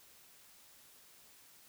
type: silence
effects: white hiss -61 dBFS RMS until 1.68 s